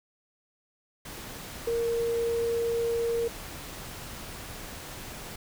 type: tone in noise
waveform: sine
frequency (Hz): 465.4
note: A#4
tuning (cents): -3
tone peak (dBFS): -25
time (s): 1.67-3.28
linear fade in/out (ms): 5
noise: pink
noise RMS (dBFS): -41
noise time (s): 1.05-5.36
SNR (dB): +13
effects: none